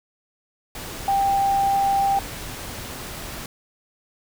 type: tone in noise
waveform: sine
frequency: 790 Hz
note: G5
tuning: 13 cents sharp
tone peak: -17 dBFS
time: 1.08-2.19 s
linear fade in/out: 2 ms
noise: pink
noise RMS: -34 dBFS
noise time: 0.75-3.46 s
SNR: +14 dB
effects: none